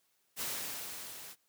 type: noise with level ramp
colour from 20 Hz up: white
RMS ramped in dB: -36 to -49 dBFS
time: 0.36-1.36 s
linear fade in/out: 50 ms
effects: white hiss -75 dBFS RMS until 1.48 s + high-pass 100 Hz 12 dB/octave